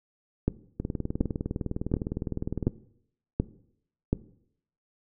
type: two click trains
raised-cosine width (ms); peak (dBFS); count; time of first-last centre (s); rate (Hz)
3; -17 / -10; 38 / 6; 0.8-2.678 / 0.48-4.13; 19.7 / 1.37
effects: noise-tail reverb RT60 0.7 s tail -18 dB re dry